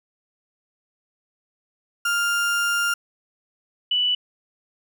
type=tone pair in turn; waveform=35% pulse / sine; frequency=1400 / 2966 Hz; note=F6 / F#7; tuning=+4 / +4 cents; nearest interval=octave + minor second; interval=1300 cents; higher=second; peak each=-18 dBFS; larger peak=neither; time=2.05-2.94 / 3.91-4.15 s; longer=first; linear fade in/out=5 ms; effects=none